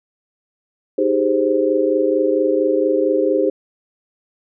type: chord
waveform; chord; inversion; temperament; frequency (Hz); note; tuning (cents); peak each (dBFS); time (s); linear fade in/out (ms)
sine; Ab major seventh; second; equal with one note detuned; 311.1 / 390.9 / 415.3 / 523.3; Eb4 / G4 / Ab4 / C5; 0 / -5 / 0 / 0; -20 / -19 / -21 / -18; 0.98-3.5; 5
effects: none

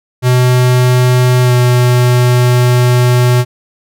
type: tone with pitch glide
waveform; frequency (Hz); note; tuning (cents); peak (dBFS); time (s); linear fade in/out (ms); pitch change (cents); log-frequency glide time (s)
square; 125.4 to 123.67; B2 to B2; +27 to +3; -7; 0.22-3.45; 50; -24; 1.43-1.52
effects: none

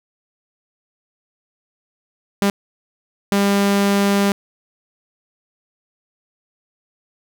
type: tone bursts at uneven times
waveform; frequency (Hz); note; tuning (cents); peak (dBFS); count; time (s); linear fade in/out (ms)
sawtooth; 200; G3; +35; -10; 2; 2.42-2.5 / 3.32-4.32; 0
effects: none

